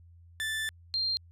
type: tone pair in turn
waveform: 30% pulse / sine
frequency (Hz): 1760 / 4186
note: A6 / C8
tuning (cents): 0 / 0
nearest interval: octave + minor third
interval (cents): 1500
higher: second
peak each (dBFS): -28 / -27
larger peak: second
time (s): 0.4-0.69 / 0.94-1.17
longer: first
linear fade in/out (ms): 0
effects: added 85 Hz sine -52 dBFS peak until 1.31 s + resampled to 32000 Hz